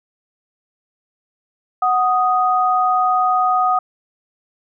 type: tone pair together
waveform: sine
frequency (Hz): 740 / 1244.5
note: F#5 / D#6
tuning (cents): 0 / 0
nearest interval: major sixth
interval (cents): 900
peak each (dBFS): -16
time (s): 1.82-3.79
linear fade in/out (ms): 5
effects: none